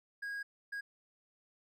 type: tone bursts at uneven times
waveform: triangle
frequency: 1640 Hz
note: G#6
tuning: 22 cents flat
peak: -36 dBFS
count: 2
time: 0.22-0.43 / 0.72-0.81 s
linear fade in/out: 10 ms
effects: none